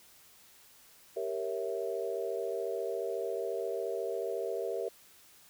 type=chord; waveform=sine; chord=G diminished seventh; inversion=none; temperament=equal; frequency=392 / 466.2 / 554.4 / 659.3 Hz; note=G4 / Bb4 / Db5 / Fb5; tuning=0 / 0 / 0 / 0 cents; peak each=-37 / -36 / -40 / -39 dBFS; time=1.16-4.89 s; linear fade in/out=10 ms; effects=white hiss -59 dBFS RMS until 5.49 s